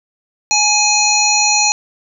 harmonic tone with a mistuned harmonic, 839 Hz, G#5, 17 cents sharp, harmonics 1 / 3 / 5 / 7 / 8, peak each -17 / -17 / -17 / -17 / -17 dBFS, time 0.51-1.72 s, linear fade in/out 0 ms, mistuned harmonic 8, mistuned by +16 cents, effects none

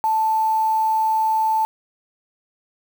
sine tone with quantisation, 880 Hz, A5, in tune, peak -16 dBFS, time 0.04-1.65 s, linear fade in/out 0 ms, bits 6, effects none

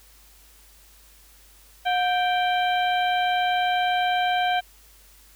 harmonic tone with a mistuned harmonic, 784 Hz, G5, in tune, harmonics 1 / 2 / 3 / 4 / 5, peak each -21 / -28 / -32 / -31 / -39 dBFS, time 1.85-4.61 s, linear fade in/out 20 ms, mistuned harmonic 1, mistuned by -140 cents, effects added 50 Hz sine -54 dBFS peak until 5.35 s + white hiss -54 dBFS RMS until 5.35 s

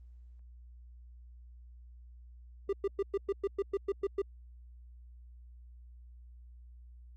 triangle tone bursts, 395.8 Hz, G4, 17 cents sharp, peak -26 dBFS, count 11, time 2.69-4.219 s, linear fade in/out 5 ms, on 39 ms, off 110 ms, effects added 60 Hz sine -50 dBFS peak until 7.16 s + Opus 24 kbps

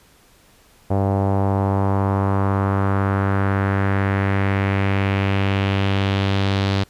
sawtooth tone with low-pass filter sweep, 98 Hz, G2, in tune, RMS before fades -19 dBFS, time 0.9-6.84 s, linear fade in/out 10 ms, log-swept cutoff 720 to 4100 Hz, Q 2.2, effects pink hiss -53 dBFS RMS until 6.89 s + resampled to 32000 Hz

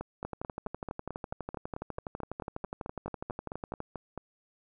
two click trains, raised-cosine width 1 ms, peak -23 / -22 dBFS, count 20 / 44, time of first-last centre 0.01-4.177 / 0.25-3.804 s, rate 4.56 / 12.1 Hz, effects none

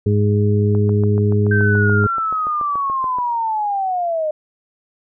harmonic tone, 103.5 Hz, G#2, 5 cents flat, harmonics 1 / 2 / 3 / 4, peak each -14 / -20 / -28 / -20 dBFS, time 0.06-2.07 s, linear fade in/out 5 ms
click train, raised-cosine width 1 ms, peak -18 dBFS, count 18, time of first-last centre 0.75-3.186 s, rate 6.98 Hz
sine linear sweep, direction down, 1568 to 604 Hz, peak -17 dBFS, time 1.51-4.31 s, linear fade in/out 5 ms
effects none

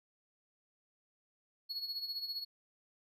triangle tone with tremolo, 4355 Hz, C#8, 31 cents flat, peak -34 dBFS, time 1.69-2.45 s, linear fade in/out 20 ms, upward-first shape sine, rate 15 Hz, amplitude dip 65%, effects none

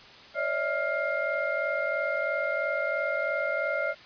sine tone cluster, 547 / 590 / 650 / 1400 / 2118 Hz, C#5 / D5 / E5 / F6 / C7, -23 / +8 / -24 / +4 / +21 cents, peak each -34 / -32 / -32 / -31 / -34 dBFS, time 0.34-3.95 s, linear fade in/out 50 ms, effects white hiss -49 dBFS RMS until 4.05 s + resampled to 11025 Hz

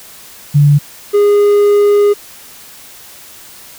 sine / triangle tone pair in turn, 145.1 / 410.4 Hz, D3 / G#4, -21 / -21 cents, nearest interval octave + tritone, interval 1800 cents, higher second, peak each -4 dBFS, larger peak neither, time 0.54-0.79 / 1.13-2.14 s, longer second, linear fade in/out 20 ms, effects white hiss -36 dBFS RMS until 3.78 s

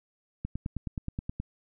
click train, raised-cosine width 5 ms, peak -20 dBFS, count 10, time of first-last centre 0.45-1.4 s, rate 9.47 Hz, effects none

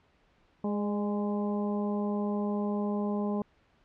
harmonic tone with a mistuned harmonic, 206.6 Hz, G#3, 9 cents flat, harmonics 1 / 2 / 3 / 4 / 5, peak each -29 / -35 / -39 / -41 / -43 dBFS, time 0.64-3.42 s, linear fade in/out 2 ms, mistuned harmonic 3, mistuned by -31 cents, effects pink hiss -66 dBFS RMS until 3.84 s + low-pass 3000 Hz 12 dB/octave

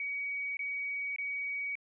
sine tone bursts, 2259 Hz, C#7, 32 cents sharp, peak -33 dBFS, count 3, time 0-1.754 s, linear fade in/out 2 ms, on 570 ms, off 22 ms, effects none

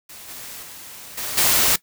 white noise with level steps, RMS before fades -40 / -36 / -39 / -28 / -17 dBFS, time 0.09-1.76 s, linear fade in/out 5 ms, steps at 0.28 / 0.62 / 1.17 / 1.37 s, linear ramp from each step 10 ms, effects noise-tail reverb RT60 0.1 s tail -18 dB re dry

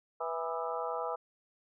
harmonic tone with a mistuned harmonic, 164 Hz, E3, 9 cents flat, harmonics 3 / 4 / 5 / 6 / 7 / 8, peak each -38 / -39 / -40 / -41 / -41 / -42 dBFS, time 0.2-1.16 s, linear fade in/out 10 ms, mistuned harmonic 7, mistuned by +80 cents, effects none

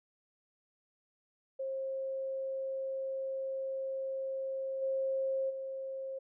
sine tone with level steps, 534 Hz, C5, 35 cents sharp, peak -34 / -30 / -37 dBFS, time 1.59-6.19 s, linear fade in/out 10 ms, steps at 4.81 / 5.49 s, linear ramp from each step 20 ms, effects none

